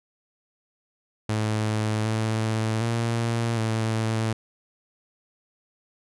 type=tone with pitch steps; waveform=sawtooth; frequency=108.2 / 110.5 / 115.9 / 111.4 Hz; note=A2 / A2 / A#2 / A2; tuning=-29 / +8 / -10 / +22 cents; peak=-19 dBFS; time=1.29-4.33 s; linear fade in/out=5 ms; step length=760 ms; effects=resampled to 24000 Hz